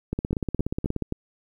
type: two click trains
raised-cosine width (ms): 3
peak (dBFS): -13 / -13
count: 4 / 16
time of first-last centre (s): 0.33-1.124 / 0.13-1.023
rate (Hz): 3.78 / 16.8
effects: 9-bit